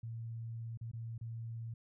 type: tone with dropouts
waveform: sine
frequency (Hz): 114.6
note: A#2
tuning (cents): -29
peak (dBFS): -40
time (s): 0.03-1.74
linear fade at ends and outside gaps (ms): 5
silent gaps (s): 0.774-0.811 / 0.915-0.933 / 1.18-1.211
effects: none